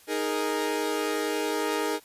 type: chord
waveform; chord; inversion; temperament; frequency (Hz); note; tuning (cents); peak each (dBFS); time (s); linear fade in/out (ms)
sawtooth; D# suspended fourth; none; equal; 311.1 / 415.3 / 466.2; D#4 / G#4 / A#4; 0 / 0 / 0; -27 / -26 / -27; 0.07-2; 50
effects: white hiss -55 dBFS RMS until 2.04 s + resampled to 32000 Hz